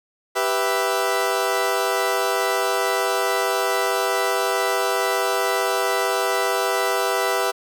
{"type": "chord", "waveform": "20% pulse", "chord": "E minor", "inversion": "first", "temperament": "equal", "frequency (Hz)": [392, 493.9, 659.3], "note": ["G4", "B4", "E5"], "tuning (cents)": [0, 0, 0], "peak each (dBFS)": -19, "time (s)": [0.35, 7.52], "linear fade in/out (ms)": 20, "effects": []}